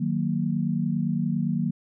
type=chord; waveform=sine; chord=D# minor; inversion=none; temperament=equal with one note detuned; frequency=155.56 / 185.53 / 233.1 Hz; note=D#3 / F#3 / A#3; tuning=0 / +5 / 0 cents; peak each=-27 dBFS; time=0-1.71 s; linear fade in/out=10 ms; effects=none